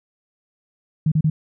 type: tone bursts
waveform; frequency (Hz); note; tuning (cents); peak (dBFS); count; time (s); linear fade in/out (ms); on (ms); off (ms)
sine; 155.56; D#3; 0; -14; 3; 1.06-1.3; 5; 58; 33
effects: none